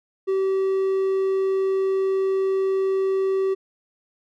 triangle tone, 384.4 Hz, G4, 34 cents flat, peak -17 dBFS, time 0.27-3.55 s, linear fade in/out 20 ms, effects none

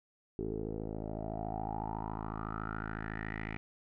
10% pulse tone with low-pass filter sweep, 53.9 Hz, A1, 35 cents flat, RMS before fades -39 dBFS, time 0.39-3.57 s, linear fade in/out 0 ms, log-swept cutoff 400 to 2200 Hz, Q 7.2, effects none

